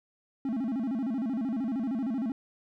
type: tone with vibrato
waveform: triangle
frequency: 245.3 Hz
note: B3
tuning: 12 cents flat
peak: -26 dBFS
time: 0.45-2.32 s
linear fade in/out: 2 ms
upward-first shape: square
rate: 13 Hz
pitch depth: 180 cents each way
effects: none